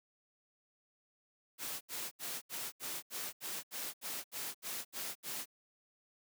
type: noise bursts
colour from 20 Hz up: white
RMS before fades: -41 dBFS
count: 13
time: 1.58-5.458 s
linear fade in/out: 50 ms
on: 230 ms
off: 74 ms
effects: high-pass 150 Hz 12 dB/octave